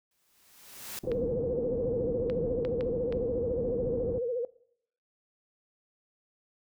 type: noise with exponential growth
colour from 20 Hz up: white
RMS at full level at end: -37 dBFS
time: 0.11-0.99 s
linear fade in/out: 2 ms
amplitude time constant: 190 ms
type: low-pass noise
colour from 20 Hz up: white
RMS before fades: -36 dBFS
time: 1.03-4.19 s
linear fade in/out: 10 ms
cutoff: 420 Hz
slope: 24 dB/octave
type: tone with vibrato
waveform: sine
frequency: 484.5 Hz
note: B4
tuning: 33 cents flat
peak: -28 dBFS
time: 1.07-4.45 s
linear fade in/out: 2 ms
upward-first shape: sine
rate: 14 Hz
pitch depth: 98 cents each way
type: clicks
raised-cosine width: 0.3 ms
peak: -25 dBFS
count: 5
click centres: 1.117 / 2.299 / 2.65 / 2.809 / 3.125 s
effects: noise-tail reverb RT60 0.7 s tail -21 dB re dry